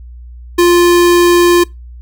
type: tone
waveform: square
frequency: 349.2 Hz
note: F4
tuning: in tune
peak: -6 dBFS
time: 0.58-1.64 s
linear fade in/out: 10 ms
effects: noise-tail reverb RT60 0.2 s tail -23 dB re dry + added 60 Hz sine -29 dBFS peak until 2.01 s